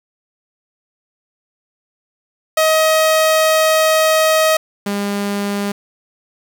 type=tone pair in turn; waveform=sawtooth; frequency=632 / 202.1 Hz; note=D#5 / G#3; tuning=+27 / -47 cents; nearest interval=octave + minor sixth; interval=1974 cents; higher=first; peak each=-7 / -14 dBFS; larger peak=first; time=2.57-4.57 / 4.86-5.72 s; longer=first; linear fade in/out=5 ms; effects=7-bit